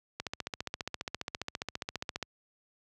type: click train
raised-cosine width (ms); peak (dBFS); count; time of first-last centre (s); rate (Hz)
0.2; -17; 31; 0.2-2.227; 14.8
effects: high-pass 60 Hz 12 dB/octave